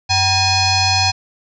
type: tone with frequency modulation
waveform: sine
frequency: 2489 Hz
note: D#7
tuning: in tune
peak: -12 dBFS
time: 0.09-1.12 s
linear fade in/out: 20 ms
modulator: 861 Hz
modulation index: 3.5
effects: none